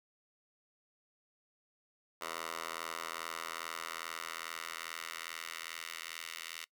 10% pulse tone with high-pass filter sweep, 82.41 Hz, E2, in tune, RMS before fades -43 dBFS, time 2.21-6.65 s, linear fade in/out 5 ms, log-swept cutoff 860 to 2300 Hz, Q 1.2, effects noise-tail reverb RT60 0.1 s tail -23 dB re dry

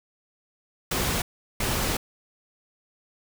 pink noise bursts at uneven times, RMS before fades -26 dBFS, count 2, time 0.91-1.22 / 1.6-1.97 s, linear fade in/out 5 ms, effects none

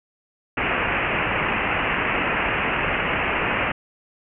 white low-pass noise, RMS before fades -23 dBFS, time 0.57-3.72 s, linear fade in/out 5 ms, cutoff 2800 Hz, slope 96 dB/octave, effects none

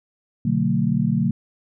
sine chord, B minor seventh, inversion none, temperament equal with one note detuned, 123.47 / 146.83 / 185 / 225 Hz, B2 / D3 / F#3 / A3, 0 / 0 / 0 / +39 cents, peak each -25 / -23 / -22 / -22 dBFS, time 0.45-1.31 s, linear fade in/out 5 ms, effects none

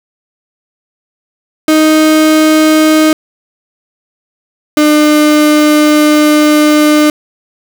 35% pulse tone pair in turn, 311.6 / 301.2 Hz, D#4 / D4, +3 / +44 cents, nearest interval minor second, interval 59 cents, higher first, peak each -3 dBFS, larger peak neither, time 1.68-3.13 / 4.77-7.1 s, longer second, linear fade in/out 2 ms, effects none

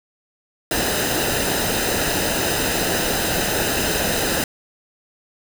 pink noise with comb filter, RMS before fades -21 dBFS, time 0.71-4.44 s, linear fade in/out 2 ms, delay 0.89 ms, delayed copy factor -0.6, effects none

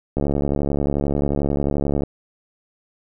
click train, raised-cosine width 2 ms, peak -8 dBFS, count 134, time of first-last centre 0.17-2.035 s, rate 71.3 Hz, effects none

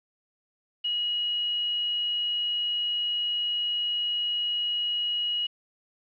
sine tone with quantisation, 2900 Hz, F#7, 35 cents flat, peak -25 dBFS, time 0.84-5.47 s, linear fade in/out 10 ms, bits 8, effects resampled to 11025 Hz

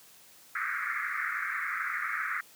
pink band-pass noise, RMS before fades -33 dBFS, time 0.55-2.41 s, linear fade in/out 5 ms, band 1200 to 2200 Hz, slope 96 dB/octave, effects white hiss -56 dBFS RMS until 2.55 s + high-pass 100 Hz 12 dB/octave

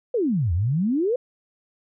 sine exponential two-way sweep, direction down then up, 523.3 to 79.5 to 523.3 Hz, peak -19 dBFS, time 0.14-1.16 s, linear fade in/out 5 ms, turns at 0.53 s, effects none

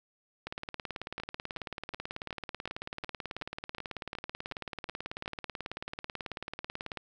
two click trains, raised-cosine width 0.3 ms, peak -23 / -21 dBFS, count 12 / 120, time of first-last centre 1.2-5.259 / 0.47-6.973 s, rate 2.71 / 18.3 Hz, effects none

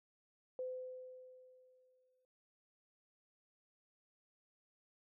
sine tone with exponential decay, 510 Hz, C5, 44 cents flat, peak -38 dBFS, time 0.59-2.25 s, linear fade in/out 1 ms, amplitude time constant 360 ms, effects none

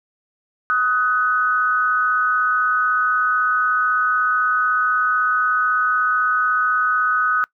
sine tone pair together, 1258.9 / 1495 Hz, D#6 / F#6, +20 / +17 cents, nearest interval minor third, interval 297 cents, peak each -18 dBFS, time 0.7-7.44 s, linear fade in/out 0 ms, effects noise-tail reverb RT60 0.1 s tail -23 dB re dry

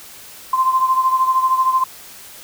sine beating tone pair, 1039 / 1052 Hz, C6 / C6, -12 / +9 cents, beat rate 13 Hz, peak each -14 / -20 dBFS, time 0.53-1.84 s, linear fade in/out 5 ms, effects white hiss -39 dBFS RMS until 2.43 s

